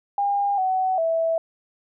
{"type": "tone with pitch steps", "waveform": "sine", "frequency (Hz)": [806, 751, 656], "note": ["G5", "F#5", "E5"], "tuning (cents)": [48, 26, -9], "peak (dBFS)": -19, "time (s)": [0.18, 1.38], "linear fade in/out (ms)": 2, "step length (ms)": 400, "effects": []}